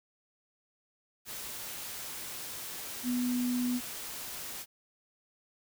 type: tone in noise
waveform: sine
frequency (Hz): 246.9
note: B3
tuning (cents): 0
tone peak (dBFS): -28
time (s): 3.03-3.81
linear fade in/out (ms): 50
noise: white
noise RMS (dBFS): -41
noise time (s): 1.25-4.66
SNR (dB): +10
effects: none